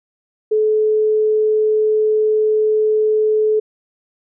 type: tone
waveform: sine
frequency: 430.6 Hz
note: A4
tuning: 37 cents flat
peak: -12 dBFS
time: 0.51-3.6 s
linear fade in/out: 10 ms
effects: none